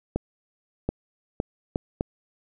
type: accelerating click train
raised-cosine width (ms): 2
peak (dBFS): -11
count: 5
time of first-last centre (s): 0.16-2.009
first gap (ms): 730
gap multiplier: 0.7
effects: none